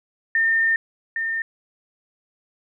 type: tone pair in turn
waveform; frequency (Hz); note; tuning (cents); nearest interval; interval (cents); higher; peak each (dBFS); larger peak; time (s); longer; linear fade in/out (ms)
sine; 1813 / 1813; A#6 / A#6; -49 / -49; unison; 0; neither; -16 / -22; first; 0.35-0.76 / 1.16-1.42; first; 2
effects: none